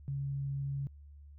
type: tone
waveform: sine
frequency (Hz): 138.59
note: C#3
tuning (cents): 0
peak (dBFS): -33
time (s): 0.08-0.87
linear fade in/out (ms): 0
effects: added 72 Hz sine -50 dBFS peak until 1.38 s